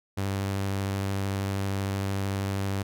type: tone with vibrato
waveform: sawtooth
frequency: 98 Hz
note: G2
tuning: in tune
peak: -23 dBFS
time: 0.17-2.83 s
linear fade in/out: 10 ms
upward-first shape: triangle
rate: 13 Hz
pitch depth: 14 cents each way
effects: none